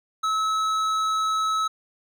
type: tone with hard clipping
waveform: sine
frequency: 1295 Hz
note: E6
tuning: 31 cents flat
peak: -23 dBFS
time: 0.23-1.68 s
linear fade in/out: 10 ms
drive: 10 dB
effects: none